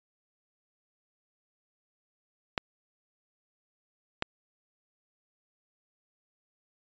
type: clicks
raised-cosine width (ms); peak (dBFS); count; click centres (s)
0.3; -11; 2; 2.578 / 4.224
effects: resampled to 16000 Hz